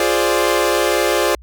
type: chord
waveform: sawtooth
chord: D half-diminished seventh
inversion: first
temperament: equal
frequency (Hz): 349.2 / 415.3 / 523.3 / 587.3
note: F4 / Ab4 / C5 / D5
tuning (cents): 0 / 0 / 0 / 0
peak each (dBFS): -16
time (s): 0-1.35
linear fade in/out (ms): 2
effects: added 60 Hz sine -38 dBFS peak until 1.42 s